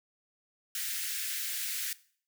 white high-pass noise, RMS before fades -35 dBFS, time 0.75-1.93 s, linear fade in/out 2 ms, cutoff 1500 Hz, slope 48 dB/octave, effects noise-tail reverb RT60 0.5 s tail -19 dB re dry

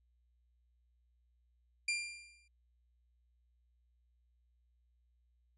sawtooth tone with exponential decay, 2385 Hz, D7, 26 cents sharp, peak -27 dBFS, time 1.88-2.48 s, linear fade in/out 5 ms, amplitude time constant 130 ms, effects added 60 Hz sine -70 dBFS peak until 5.57 s + resampled to 24000 Hz

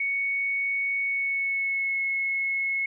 sine tone with pitch glide, 2224 to 2183 Hz, C#7 to C#7, +5 to -27 cents, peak -24 dBFS, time 0-2.86 s, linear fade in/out 5 ms, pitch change -32 cents, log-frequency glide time 1.03-2.01 s, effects none

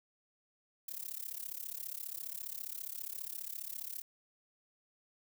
violet noise with amplitude modulation, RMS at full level -39 dBFS, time 0.88-4.02 s, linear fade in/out 5 ms, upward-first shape sine, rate 34.8 Hz, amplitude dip 95%, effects none

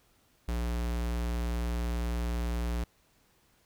square tone, 59 Hz, A#1, 22 cents sharp, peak -30 dBFS, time 0.48-2.84 s, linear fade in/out 5 ms, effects pink hiss -67 dBFS RMS until 3.65 s

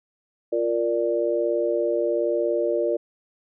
sine chord, Bb major, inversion second, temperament equal, 349.2 / 466.2 / 587.3 Hz, F4 / Bb4 / D5, 0 / 0 / 0 cents, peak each -25 / -25 / -24 dBFS, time 0.52-2.97 s, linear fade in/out 10 ms, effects none

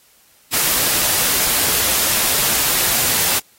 white noise, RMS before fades -17 dBFS, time 0.52-3.4 s, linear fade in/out 20 ms, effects white hiss -53 dBFS RMS until 3.58 s + AAC 48 kbps

